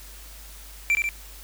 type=tone with echo; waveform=triangle; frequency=2349 Hz; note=D7; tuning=in tune; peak=-16 dBFS; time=0.9-0.95 s; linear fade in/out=0 ms; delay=70 ms; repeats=2; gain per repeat=-3 dB; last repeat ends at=1.09 s; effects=added 50 Hz sine -43 dBFS peak until 1.43 s + white hiss -46 dBFS RMS until 1.43 s